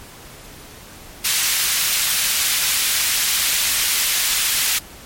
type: high-pass noise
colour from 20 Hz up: pink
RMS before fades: -19 dBFS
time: 1.24-4.79 s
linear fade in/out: 10 ms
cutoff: 2300 Hz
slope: 12 dB/octave
effects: pink hiss -40 dBFS RMS until 5.05 s + MP3 64 kbps